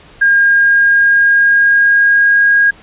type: tone with pitch glide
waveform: sine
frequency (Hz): 1617 to 1633.9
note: G#6 to G#6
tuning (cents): -47 to -29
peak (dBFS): -6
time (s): 0.21-2.71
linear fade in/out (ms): 10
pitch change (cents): +18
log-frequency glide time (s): 0.36-2.43
effects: pink hiss -41 dBFS RMS until 2.82 s + resampled to 8000 Hz